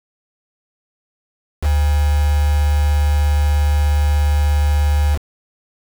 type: tone with quantisation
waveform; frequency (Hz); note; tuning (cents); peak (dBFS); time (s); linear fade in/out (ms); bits
sine; 73.6; D2; +4; -12; 1.61-5.19; 50; 4
effects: none